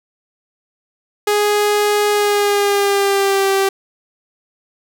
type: tone with pitch glide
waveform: sawtooth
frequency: 415.3 to 389.7 Hz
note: G#4 to G4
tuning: 0 to -10 cents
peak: -9 dBFS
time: 1.27-3.69 s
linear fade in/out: 5 ms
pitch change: -110 cents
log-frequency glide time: 2.11-3.49 s
effects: none